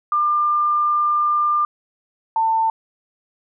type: tone pair in turn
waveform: sine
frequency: 1197 / 895.1 Hz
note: D6 / A5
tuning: +33 / +29 cents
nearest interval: perfect fourth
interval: 504 cents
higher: first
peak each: -15 dBFS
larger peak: neither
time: 0.12-1.65 / 2.36-2.7 s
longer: first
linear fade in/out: 2 ms
effects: none